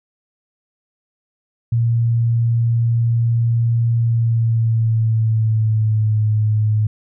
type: tone with pitch glide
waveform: sine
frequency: 116.54 to 107.49 Hz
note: A#2 to A2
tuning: 0 to -40 cents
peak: -13 dBFS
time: 1.72-6.87 s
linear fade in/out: 5 ms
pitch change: -140 cents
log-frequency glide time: 3.95-6.22 s
effects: none